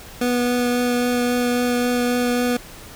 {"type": "tone with vibrato", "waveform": "25% pulse", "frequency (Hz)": 244.7, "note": "B3", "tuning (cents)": -16, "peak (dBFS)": -14, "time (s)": [0.21, 2.57], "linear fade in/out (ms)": 5, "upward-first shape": "triangle", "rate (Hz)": 3.7, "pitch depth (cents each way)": 10, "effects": ["pink hiss -40 dBFS RMS until 2.95 s"]}